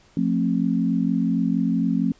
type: tone cluster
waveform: sine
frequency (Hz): 176.1 / 222.6 / 266.9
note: F3 / A3 / C4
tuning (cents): +15 / +20 / +35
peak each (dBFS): -23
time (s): 0.17-2.12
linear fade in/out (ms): 2
effects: pink hiss -56 dBFS RMS until 2.19 s + resampled to 16000 Hz